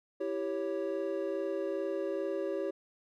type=chord; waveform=triangle; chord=C# diminished; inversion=first; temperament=equal; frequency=329.6 / 392 / 554.4 Hz; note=E4 / G4 / C#5; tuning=0 / 0 / 0 cents; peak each=-36 / -33 / -34 dBFS; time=0.2-2.71 s; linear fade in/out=10 ms; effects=none